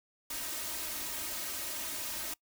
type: noise with comb filter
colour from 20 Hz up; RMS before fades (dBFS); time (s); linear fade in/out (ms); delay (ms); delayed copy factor
white; -38; 0.3-2.34; 5; 3.2; +0.8
effects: noise-tail reverb RT60 0.1 s tail -23 dB re dry